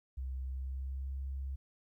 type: tone with pitch glide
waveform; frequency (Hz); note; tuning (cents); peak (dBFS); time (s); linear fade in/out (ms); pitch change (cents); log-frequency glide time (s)
sine; 65.1 to 67.32; C2 to C2; -8 to +50; -36; 0.17-1.56; 10; +58; 0.4-1.18
effects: 13-bit